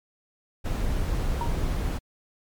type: noise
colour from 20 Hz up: brown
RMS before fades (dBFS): -26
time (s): 0.64-1.99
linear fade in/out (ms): 20
type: tone with exponential decay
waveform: sine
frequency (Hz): 940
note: A#5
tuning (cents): +14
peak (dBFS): -24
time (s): 1.41-1.58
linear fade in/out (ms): 1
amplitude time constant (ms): 35
effects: MP3 96 kbps